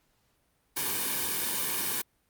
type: noise with comb filter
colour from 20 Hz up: white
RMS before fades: -30 dBFS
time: 0.76-2.02 s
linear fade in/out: 10 ms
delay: 1.5 ms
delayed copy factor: -0.65
effects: pink hiss -71 dBFS RMS until 2.29 s + Opus 48 kbps